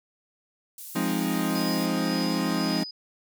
pink high-pass noise, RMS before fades -41 dBFS, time 0.78-1.86 s, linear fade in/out 2 ms, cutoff 9500 Hz, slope 12 dB/octave
40% pulse chord, F minor seventh, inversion none, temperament equal, 174.61 / 207.7 / 261.6 / 311.1 Hz, F3 / Ab3 / C4 / Eb4, 0 / 0 / 0 / 0 cents, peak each -29 dBFS, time 0.95-2.84 s, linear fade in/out 10 ms
sine tone with tremolo, 4978 Hz, D#8, in tune, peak -32 dBFS, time 1.55-2.91 s, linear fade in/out 5 ms, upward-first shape sine, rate 1.9 Hz, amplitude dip 60%
effects none

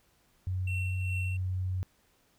sine tone, 92.5 Hz, F#2, in tune, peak -29 dBFS, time 0.47-1.83 s, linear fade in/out 0 ms
triangle tone with tremolo, 2713 Hz, E7, 49 cents sharp, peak -33 dBFS, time 0.67-1.37 s, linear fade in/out 5 ms, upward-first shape triangle, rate 2.5 Hz, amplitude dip 65%
effects pink hiss -68 dBFS RMS until 2.38 s

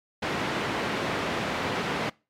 pink band-pass noise, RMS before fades -29 dBFS, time 0.22-2.1 s, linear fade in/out 10 ms, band 180 to 2900 Hz, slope 12 dB/octave, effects noise-tail reverb RT60 0.3 s tail -24 dB re dry + MP3 96 kbps

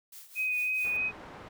blue noise with tremolo, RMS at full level -46 dBFS, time 0.12-0.97 s, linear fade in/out 5 ms, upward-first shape triangle, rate 4.6 Hz, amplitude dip 75%
sine tone with vibrato, 2500 Hz, D#7, 8 cents sharp, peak -27 dBFS, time 0.35-1.12 s, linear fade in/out 50 ms, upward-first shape sine, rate 3.2 Hz, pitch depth 15 cents each way
white low-pass noise, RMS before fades -47 dBFS, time 0.84-1.49 s, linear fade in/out 10 ms, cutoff 1200 Hz, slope 12 dB/octave
effects none

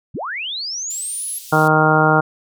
sine linear sweep, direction up, 65.1 to 11430 Hz, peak -23 dBFS, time 0.14-1.39 s, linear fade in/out 10 ms
white band-pass noise, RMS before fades -37 dBFS, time 0.9-1.68 s, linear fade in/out 5 ms, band 3200 to 16000 Hz, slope 24 dB/octave
harmonic tone, 155.56 Hz, D#3, in tune, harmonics 1 / 2 / 3 / 4 / 5 / 6 / 7 / 8 / 9, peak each -18 / -21 / -20 / -21 / -18 / -22 / -23 / -23 / -17 dBFS, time 1.52-2.21 s, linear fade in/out 10 ms
effects none

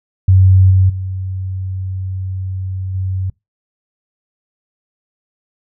sine tone with level steps, 94.1 Hz, F#2, 30 cents sharp, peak -5 / -7 / -19 / -16 dBFS, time 0.28-3.3 s, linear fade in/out 5 ms, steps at 0.7 / 0.89 / 2.94 s, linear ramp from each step 10 ms, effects noise-tail reverb RT60 0.2 s tail -24 dB re dry

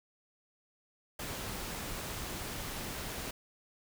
pink noise, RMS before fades -40 dBFS, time 1.19-3.31 s, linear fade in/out 5 ms, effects none

